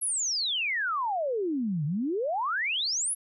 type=exponential two-way sweep; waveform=sine; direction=down then up; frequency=11420 to 140 to 11420 Hz; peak=-26 dBFS; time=0.01-3.15 s; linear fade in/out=20 ms; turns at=1.85 s; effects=none